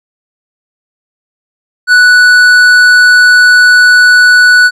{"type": "tone with tanh clipping", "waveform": "triangle", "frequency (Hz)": 1480, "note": "F#6", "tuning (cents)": 0, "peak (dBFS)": -3, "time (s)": [1.87, 4.71], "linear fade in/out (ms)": 50, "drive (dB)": 14, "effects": []}